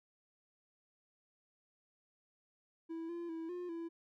triangle tone with pitch steps, 328.3 / 342.3 / 326.6 / 355.7 / 333.7 Hz, E4 / F4 / E4 / F4 / E4, -7 / -35 / -16 / +32 / +21 cents, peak -38 dBFS, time 2.89-3.89 s, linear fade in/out 20 ms, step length 200 ms, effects none

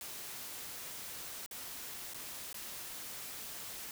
white noise with dropouts, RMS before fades -45 dBFS, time 0.01-3.91 s, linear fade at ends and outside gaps 1 ms, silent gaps 1.462-1.511 / 2.136-2.144 / 2.529-2.543 s, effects none

